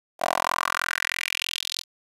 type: tone with high-pass filter sweep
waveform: 10% pulse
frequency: 43.15 Hz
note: F1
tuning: 20 cents flat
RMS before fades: -27 dBFS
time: 0.19-1.84 s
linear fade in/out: 50 ms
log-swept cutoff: 690 to 4400 Hz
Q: 3.7
effects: resampled to 32000 Hz + 8-bit